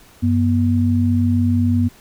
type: tone pair together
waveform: sine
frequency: 95.6 / 241.6 Hz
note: G2 / B3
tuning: -43 / -38 cents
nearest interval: octave + major third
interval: 1605 cents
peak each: -16 dBFS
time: 0.22-1.89 s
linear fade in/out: 20 ms
effects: pink hiss -48 dBFS RMS until 2 s

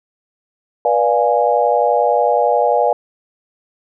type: chord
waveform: sine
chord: B diminished seventh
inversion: none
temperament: equal with one note detuned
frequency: 487.4 / 587.3 / 698.5 / 830.6 Hz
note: B4 / D5 / F5 / Ab5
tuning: -23 / 0 / 0 / 0 cents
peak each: -17 dBFS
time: 0.85-2.93 s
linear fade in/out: 2 ms
effects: none

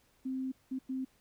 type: tone bursts at uneven times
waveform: sine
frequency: 261.6 Hz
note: C4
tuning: in tune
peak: -33 dBFS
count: 3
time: 0.25-0.52 / 0.71-0.79 / 0.89-1.05 s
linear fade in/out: 10 ms
effects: pink hiss -69 dBFS RMS until 1.2 s

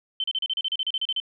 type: tone bursts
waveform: sine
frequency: 3083 Hz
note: G7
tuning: 29 cents flat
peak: -23 dBFS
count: 14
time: 0.2-1.201 s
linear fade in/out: 2 ms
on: 39 ms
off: 35 ms
effects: none

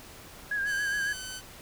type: tone with vibrato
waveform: sine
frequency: 1638 Hz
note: G#6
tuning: 24 cents flat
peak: -27 dBFS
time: 0.51-1.13 s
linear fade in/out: 5 ms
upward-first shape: sine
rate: 7.2 Hz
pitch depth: 51 cents each way
type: tone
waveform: 10% pulse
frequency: 1520 Hz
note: F#6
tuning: 46 cents sharp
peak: -29 dBFS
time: 0.65-1.42 s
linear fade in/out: 50 ms
effects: pink hiss -48 dBFS RMS until 1.61 s

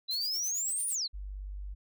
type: exponential two-way sweep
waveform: sine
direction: up then down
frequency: 3951 to 9720 to 3951 Hz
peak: -30 dBFS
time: 0.08-1.08 s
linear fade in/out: 20 ms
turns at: 0.88 s
type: noise with tremolo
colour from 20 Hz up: violet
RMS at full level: -40 dBFS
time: 0.11-0.96 s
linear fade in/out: 0 ms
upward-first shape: triangle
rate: 9 Hz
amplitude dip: 85%
type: tone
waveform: sine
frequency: 49 Hz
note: G1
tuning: in tune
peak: -37 dBFS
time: 1.13-1.75 s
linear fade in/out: 20 ms
effects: none

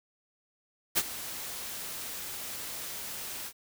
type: noise with ADSR envelope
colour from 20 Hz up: white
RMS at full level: -24 dBFS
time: 0.95-3.53 s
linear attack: 27 ms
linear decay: 45 ms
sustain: -15 dB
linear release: 69 ms
effects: none

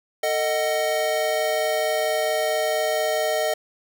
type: chord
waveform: square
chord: D# diminished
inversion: second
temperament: just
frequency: 448 / 622.3 / 746.7 Hz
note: A4 / D#5 / F#5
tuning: +31 / 0 / +16 cents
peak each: -29 / -23 / -29 dBFS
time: 0.23-3.54 s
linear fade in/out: 5 ms
effects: none

